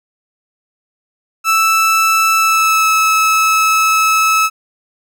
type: tone with pitch glide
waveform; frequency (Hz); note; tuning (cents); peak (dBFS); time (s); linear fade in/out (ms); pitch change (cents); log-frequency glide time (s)
30% pulse; 1318.5 to 1298.8; E6 to E6; 0 to -26; -7; 1.44-4.5; 50; -26; 2.38-2.89
effects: none